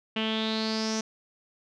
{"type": "tone with low-pass filter sweep", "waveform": "sawtooth", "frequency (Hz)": 220, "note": "A3", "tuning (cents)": 0, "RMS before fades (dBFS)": -29, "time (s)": [0.16, 1.01], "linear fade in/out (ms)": 5, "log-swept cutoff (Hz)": [2900, 6000], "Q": 7.2, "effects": []}